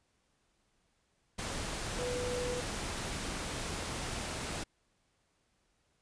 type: tone in noise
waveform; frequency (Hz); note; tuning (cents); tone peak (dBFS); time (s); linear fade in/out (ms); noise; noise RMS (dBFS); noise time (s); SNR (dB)
sine; 493.9; B4; 0; -35; 1.98-2.61; 10; pink; -38; 1.38-4.64; 0
effects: pink hiss -75 dBFS RMS until 6.01 s + resampled to 22050 Hz